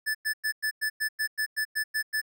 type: tone bursts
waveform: square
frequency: 1743 Hz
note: A6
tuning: 17 cents flat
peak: -26 dBFS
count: 12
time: 0.06-2.216 s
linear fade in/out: 20 ms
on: 88 ms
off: 100 ms
effects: none